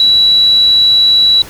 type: tone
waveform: sine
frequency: 3925 Hz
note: B7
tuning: 11 cents flat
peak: -5 dBFS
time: 0-1.42 s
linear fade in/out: 2 ms
effects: pink hiss -32 dBFS RMS until 1.49 s